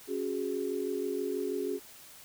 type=chord; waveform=sine; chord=C# suspended fourth; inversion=none; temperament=just; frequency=277.2 / 369.6 / 415.8 Hz; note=C#4 / F#4 / G#4; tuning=0 / -2 / +2 cents; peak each=-37 / -34 / -34 dBFS; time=0.07-1.8 s; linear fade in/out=50 ms; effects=white hiss -52 dBFS RMS until 2.24 s